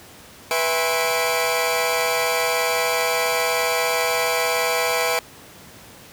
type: tone cluster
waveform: sawtooth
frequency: 493 / 659 / 817 / 1063 / 2327 Hz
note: B4 / E5 / G#5 / C6 / D7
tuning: -3 / -1 / -29 / +27 / -17 cents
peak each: -20 / -21 / -24 / -25 / -22 dBFS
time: 0.51-5.19 s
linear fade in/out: 0 ms
effects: pink hiss -44 dBFS RMS until 6.12 s + high-pass 80 Hz 12 dB/octave